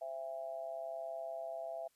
sine tone with amplitude modulation, 666 Hz, E5, 18 cents sharp, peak -36 dBFS, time 0.01-1.88 s, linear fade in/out 10 ms, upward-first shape sine, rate 141 Hz, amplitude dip 80%, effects white hiss -75 dBFS RMS until 1.95 s + resampled to 32000 Hz

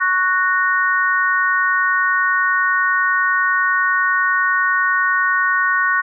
sine chord, F# major, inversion second, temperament just, 1110 / 1480 / 1850 Hz, C#6 / F#6 / A#6, +2 / 0 / -14 cents, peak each -19 / -17 / -19 dBFS, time 0-6.02 s, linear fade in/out 20 ms, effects none

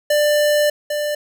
square tone pair in turn, 593 / 593 Hz, D5 / D5, +17 / +17 cents, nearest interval unison, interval 0 cents, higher neither, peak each -14 / -20 dBFS, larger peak first, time 0.1-0.7 / 0.9-1.15 s, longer first, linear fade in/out 5 ms, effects none

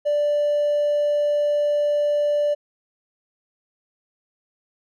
triangle tone with hard clipping, 587.3 Hz, D5, in tune, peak -18 dBFS, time 0.05-2.55 s, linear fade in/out 20 ms, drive 4 dB, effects none

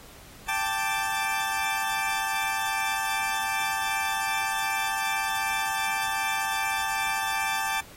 20% pulse chord, G suspended second, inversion none, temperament equal, 784 / 880 / 1174.7 Hz, G5 / A5 / D6, 0 / 0 / 0 cents, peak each -25 / -24 / -27 dBFS, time 0.48-7.81 s, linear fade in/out 10 ms, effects pink hiss -49 dBFS RMS until 7.96 s + AAC 48 kbps

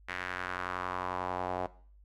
sawtooth tone with band-pass filter sweep, 91 Hz, F#2, 28 cents flat, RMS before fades -36 dBFS, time 0.08-1.67 s, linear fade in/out 10 ms, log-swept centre 1900 to 710 Hz, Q 2.4, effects noise-tail reverb RT60 0.5 s tail -19 dB re dry + added 50 Hz sine -55 dBFS peak until 2.04 s

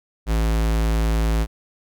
square tone, 55 Hz, A1, in tune, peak -18 dBFS, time 0.26-1.47 s, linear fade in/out 50 ms, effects none

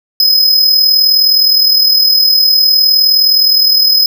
square tone with amplitude modulation, 5070 Hz, D#8, 32 cents sharp, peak -4 dBFS, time 0.2-4.06 s, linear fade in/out 2 ms, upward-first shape sine, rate 39.5 Hz, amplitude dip 50%, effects 7-bit

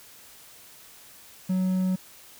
triangle tone, 185.8 Hz, F#3, 7 cents sharp, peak -20 dBFS, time 1.49-1.96 s, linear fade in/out 10 ms, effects white hiss -50 dBFS RMS until 2.39 s

